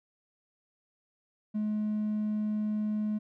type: tone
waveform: triangle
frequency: 212.4 Hz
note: G#3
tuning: 39 cents sharp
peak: -25 dBFS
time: 1.54-3.19 s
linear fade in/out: 20 ms
effects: tanh soft clip ceiling -23 dBFS